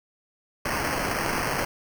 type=noise with sample-and-hold; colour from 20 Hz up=blue; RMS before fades=-27 dBFS; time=0.65-1.65 s; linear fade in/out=5 ms; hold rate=3675 Hz; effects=none